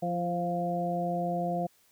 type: harmonic tone with a mistuned harmonic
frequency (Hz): 174.61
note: F3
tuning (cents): 0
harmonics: 1 / 2 / 3 / 4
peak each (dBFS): -32 / -38 / -35 / -31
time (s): 0.02-1.67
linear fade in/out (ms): 10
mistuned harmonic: 2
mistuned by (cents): -28
effects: white hiss -65 dBFS RMS until 1.91 s